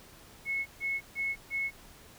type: tone bursts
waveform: sine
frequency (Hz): 2189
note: C#7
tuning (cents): -22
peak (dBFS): -29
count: 4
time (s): 0.45-1.71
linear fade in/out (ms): 50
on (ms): 210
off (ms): 140
effects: pink hiss -54 dBFS RMS until 2.18 s